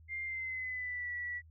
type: tone with pitch glide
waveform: sine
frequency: 2100 to 1948.1 Hz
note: C7 to B6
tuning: +6 to -24 cents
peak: -36 dBFS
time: 0.08-1.42 s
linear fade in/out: 50 ms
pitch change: -130 cents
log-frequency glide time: 0.25-1.11 s
effects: added 80 Hz sine -55 dBFS peak until 1.5 s